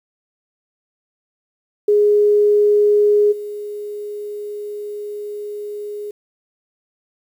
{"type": "tone with level steps", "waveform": "sine", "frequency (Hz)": 415.3, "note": "G#4", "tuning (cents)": 0, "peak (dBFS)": [-10, -25], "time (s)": [1.88, 6.11], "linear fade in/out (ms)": 5, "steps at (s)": 3.31, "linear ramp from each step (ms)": 20, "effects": ["8-bit"]}